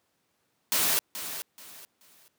white noise with echo, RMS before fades -25 dBFS, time 0.72-0.99 s, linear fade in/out 0 ms, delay 430 ms, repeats 3, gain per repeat -11 dB, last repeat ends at 2.28 s, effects pink hiss -73 dBFS RMS until 2.38 s + high-pass 150 Hz 12 dB/octave

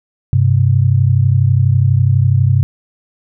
sine tone pair together, 98.67 / 130.81 Hz, G2 / C3, +12 / 0 cents, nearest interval perfect fourth, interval 488 cents, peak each -11 dBFS, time 0.33-2.63 s, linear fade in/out 0 ms, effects none

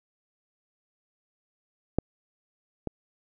clicks, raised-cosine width 2 ms, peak -9 / -17 dBFS, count 2, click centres 1.986 / 2.873 s, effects none

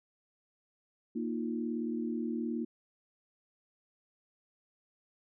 sine chord, Bb suspended fourth, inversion none, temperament just, 233.1 / 310.8 / 349.6 Hz, Bb3 / Eb4 / F4, 0 / -2 / +2 cents, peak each -34 / -38 / -39 dBFS, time 1.15-2.65 s, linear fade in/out 10 ms, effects none

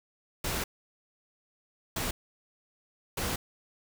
pink noise bursts at uneven times, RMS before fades -32 dBFS, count 3, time 0.44-0.64 / 1.96-2.11 / 3.17-3.36 s, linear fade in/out 5 ms, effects none

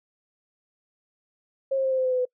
sine tone with pitch steps, 539 / 533.4 / 527.9 / 522.4 / 517 / 511.7 / 506.4 / 501.2 Hz, C#5 / C5 / C5 / C5 / C5 / C5 / B4 / B4, -49 / +33 / +15 / -3 / -21 / -39 / +43 / +25 cents, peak -21 dBFS, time 1.71-2.254 s, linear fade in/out 10 ms, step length 68 ms, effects noise-tail reverb RT60 0.1 s tail -25 dB re dry

